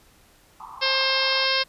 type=band-pass noise; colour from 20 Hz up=pink; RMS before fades=-40 dBFS; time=0.6-1.45 s; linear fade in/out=0 ms; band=820 to 1200 Hz; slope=96 dB/octave
type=harmonic tone; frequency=531 Hz; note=C5; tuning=25 cents sharp; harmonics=1 / 2 / 3 / 4 / 5 / 6 / 7 / 8 / 9 / 10; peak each=-29 / -29 / -29 / -29 / -29 / -29 / -29 / -29 / -29 / -29 dBFS; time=0.81-1.64 s; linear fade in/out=20 ms
effects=pink hiss -56 dBFS RMS until 1.68 s + resampled to 32000 Hz